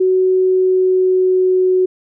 sine tone with pitch glide, 372.8 to 370 Hz, F#4 to F#4, +13 to 0 cents, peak -10 dBFS, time 0-1.86 s, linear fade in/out 10 ms, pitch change -13 cents, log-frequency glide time 0.41-1.75 s, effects none

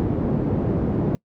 pink band-pass noise, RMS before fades -22 dBFS, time 0-1.15 s, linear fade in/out 0 ms, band 110 to 360 Hz, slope 12 dB/octave, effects noise-tail reverb RT60 0.1 s tail -24 dB re dry

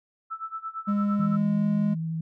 sine tone with tremolo, 1318.5 Hz, E6, in tune, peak -29 dBFS, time 0.3-1.37 s, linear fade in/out 20 ms, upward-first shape sine, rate 8.8 Hz, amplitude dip 90%
triangle tone with pitch glide, 204.1 to 207.4 Hz, G#3 to G#3, -30 to -2 cents, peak -20 dBFS, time 0.87-1.95 s, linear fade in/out 20 ms, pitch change +28 cents, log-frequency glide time 1.1-1.71 s
sine tone with vibrato, 162.3 Hz, E3, 27 cents flat, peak -27 dBFS, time 1.19-2.21 s, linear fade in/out 5 ms, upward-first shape triangle, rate 12 Hz, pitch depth 14 cents each way
effects none

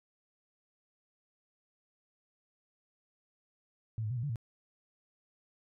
sine tone with pitch steps, 111.2 / 106.4 / 126.3 / 116.6 / 145.5 / 114.7 Hz, A2 / G#2 / B2 / A#2 / D3 / A#2, +19 / +42 / +39 / +1 / -16 / -28 cents, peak -32 dBFS, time 3.98-4.358 s, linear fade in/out 0 ms, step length 63 ms, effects none

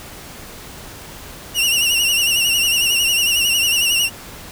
sawtooth tone with vibrato, 2814 Hz, F7, 12 cents sharp, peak -11 dBFS, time 1.54-4.1 s, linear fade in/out 50 ms, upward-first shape sine, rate 11 Hz, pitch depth 69 cents each way, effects pink hiss -36 dBFS RMS until 4.51 s

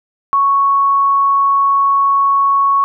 sine tone, 1108.7 Hz, C#6, in tune, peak -9 dBFS, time 0.33-2.84 s, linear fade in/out 0 ms, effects none

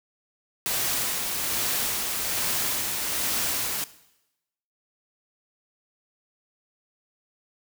white noise with tremolo, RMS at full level -26 dBFS, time 0.66-3.84 s, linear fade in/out 0 ms, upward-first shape sine, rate 1.2 Hz, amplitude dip 30%, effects noise-tail reverb RT60 0.9 s tail -17 dB re dry

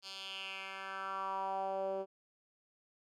10% pulse tone with band-pass filter sweep, 192.9 Hz, G3, 28 cents flat, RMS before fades -40 dBFS, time 0.02-2.06 s, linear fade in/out 50 ms, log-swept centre 4400 to 460 Hz, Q 3.5, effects none

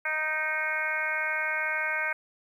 harmonic tone with a mistuned harmonic, 311.1 Hz, D#4, in tune, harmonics 2 / 3 / 4 / 5 / 6 / 7 / 8, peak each -38 / -38 / -39 / -30 / -37 / -31 / -39 dBFS, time 0.05-2.13 s, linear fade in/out 5 ms, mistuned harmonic 8, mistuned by -46 cents, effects 10-bit

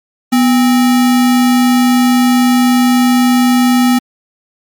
sine tone with sample-and-hold, 246.9 Hz, B3, in tune, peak -6 dBFS, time 0.32-3.99 s, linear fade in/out 10 ms, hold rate 1050 Hz, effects MP3 96 kbps

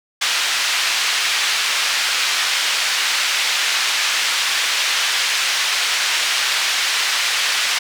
pink band-pass noise, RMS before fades -19 dBFS, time 0.21-7.79 s, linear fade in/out 10 ms, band 1900 to 5400 Hz, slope 12 dB/octave, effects none

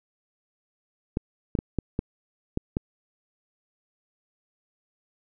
clicks, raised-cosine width 3 ms, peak -12 dBFS, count 7, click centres 1.171 / 1.552 / 1.589 / 1.787 / 1.991 / 2.574 / 2.769 s, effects none

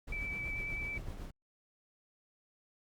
brown noise with tremolo, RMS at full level -41 dBFS, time 0.07-1.31 s, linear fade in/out 10 ms, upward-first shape sine, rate 8 Hz, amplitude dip 40%
sine tone with vibrato, 2310 Hz, D7, 29 cents flat, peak -37 dBFS, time 0.12-0.98 s, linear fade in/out 5 ms, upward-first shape sine, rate 9.2 Hz, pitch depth 13 cents each way
effects Opus 48 kbps

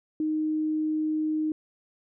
sine tone, 310 Hz, D#4, 6 cents flat, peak -24 dBFS, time 0.2-1.52 s, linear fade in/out 2 ms, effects none

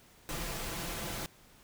pink noise with comb filter, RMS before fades -38 dBFS, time 0.29-1.26 s, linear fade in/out 0 ms, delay 5.9 ms, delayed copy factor +0.5, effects pink hiss -60 dBFS RMS until 1.63 s

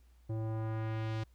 square tone with low-pass filter sweep, 110.6 Hz, A2, 9 cents sharp, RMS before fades -36 dBFS, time 0.29-1.24 s, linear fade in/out 10 ms, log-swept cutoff 510 to 4900 Hz, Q 0.94, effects added 60 Hz sine -59 dBFS peak until 1.34 s + pink hiss -74 dBFS RMS until 1.34 s

